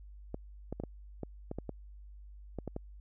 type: clicks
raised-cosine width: 2 ms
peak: -24 dBFS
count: 11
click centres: 0.344 / 0.726 / 0.8 / 0.837 / 1.233 / 1.514 / 1.586 / 1.693 / 2.587 / 2.677 / 2.764 s
effects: added 50 Hz sine -48 dBFS peak until 3 s